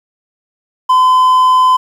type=tone; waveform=triangle; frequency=1020 Hz; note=C6; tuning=44 cents flat; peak=-4 dBFS; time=0.89-1.77 s; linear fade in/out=10 ms; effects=7-bit